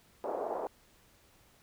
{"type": "band-pass noise", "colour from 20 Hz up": "pink", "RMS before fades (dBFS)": -36, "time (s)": [0.24, 0.67], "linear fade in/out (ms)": 0, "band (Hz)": [420, 820], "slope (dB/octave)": 24, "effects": ["pink hiss -64 dBFS RMS until 1.62 s"]}